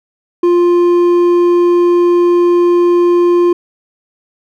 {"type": "tone with hard clipping", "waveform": "sine", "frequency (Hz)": 349.7, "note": "F4", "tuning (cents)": 2, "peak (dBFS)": -8, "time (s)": [0.43, 3.53], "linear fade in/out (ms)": 5, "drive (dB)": 5, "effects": []}